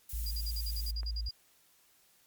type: noise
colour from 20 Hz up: violet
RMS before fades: -43 dBFS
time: 0.09-0.91 s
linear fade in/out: 5 ms
type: tone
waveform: sine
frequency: 55.4 Hz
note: A1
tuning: 13 cents sharp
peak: -33 dBFS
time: 0.13-1.29 s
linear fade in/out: 5 ms
type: tone bursts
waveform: sine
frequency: 4842 Hz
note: D#8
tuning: 48 cents flat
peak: -37 dBFS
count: 11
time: 0.26-1.31 s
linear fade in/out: 5 ms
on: 50 ms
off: 50 ms
type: click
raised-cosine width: 0.5 ms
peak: -35 dBFS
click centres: 1.032 s
effects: white hiss -66 dBFS RMS until 2.26 s + MP3 96 kbps